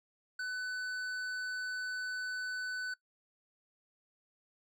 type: tone with hard clipping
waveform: triangle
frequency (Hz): 1500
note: F#6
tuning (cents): +23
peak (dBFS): -37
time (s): 0.39-2.94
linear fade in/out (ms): 5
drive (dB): 12
effects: noise-tail reverb RT60 0.1 s tail -21 dB re dry